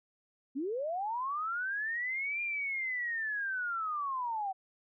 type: linear two-way sweep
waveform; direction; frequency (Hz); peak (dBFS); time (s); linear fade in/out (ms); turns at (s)
sine; up then down; 249.1 to 2413 to 749; -32; 0.55-4.53; 20; 2.42
effects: none